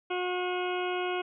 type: harmonic tone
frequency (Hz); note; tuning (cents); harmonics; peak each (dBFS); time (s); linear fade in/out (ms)
361.5; F#4; -40; 1 / 2 / 3 / 4 / 6 / 7 / 8 / 9; -31 / -35 / -39 / -39 / -42 / -41 / -42 / -47; 0.1-1.22; 10
effects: none